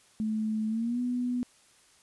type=tone with pitch glide; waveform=sine; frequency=217.2 to 246.6 Hz; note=A3 to B3; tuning=-22 to -2 cents; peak=-27 dBFS; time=0.2-1.43 s; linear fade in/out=0 ms; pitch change=+220 cents; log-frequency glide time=0.68-1 s; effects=white hiss -61 dBFS RMS until 2.02 s + resampled to 24000 Hz